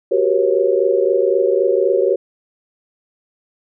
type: tone cluster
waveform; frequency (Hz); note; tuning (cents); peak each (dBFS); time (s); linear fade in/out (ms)
sine; 371.5 / 395.4 / 477.5 / 545; F#4 / G4 / A#4 / C#5; +7 / +15 / +42 / -29; -18; 0.11-2.16; 10
effects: none